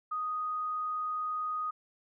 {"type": "tone", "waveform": "sine", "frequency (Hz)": 1244.5, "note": "D#6", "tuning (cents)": 0, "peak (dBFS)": -31, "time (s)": [0.11, 1.71], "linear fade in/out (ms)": 10, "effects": []}